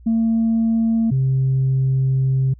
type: tone pair in turn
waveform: sine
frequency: 226.3 / 132.63 Hz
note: A3 / C3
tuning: +49 / +24 cents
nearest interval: major sixth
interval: 925 cents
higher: first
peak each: -13 dBFS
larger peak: neither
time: 0.06-1.11 / 1.11-2.54 s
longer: second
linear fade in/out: 10 ms
effects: tanh soft clip ceiling -12 dBFS + added 60 Hz sine -41 dBFS peak until 2.59 s